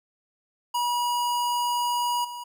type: tone with level steps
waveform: square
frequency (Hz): 966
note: B5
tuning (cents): -39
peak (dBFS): -24 / -35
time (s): 0.74-2.44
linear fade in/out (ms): 10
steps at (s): 2.24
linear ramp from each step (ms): 10
effects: none